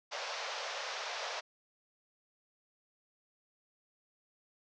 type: band-pass noise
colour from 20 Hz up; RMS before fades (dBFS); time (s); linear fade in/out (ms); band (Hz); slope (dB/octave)
pink; -40; 0.11-1.41; 20; 500 to 6100; 48
effects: none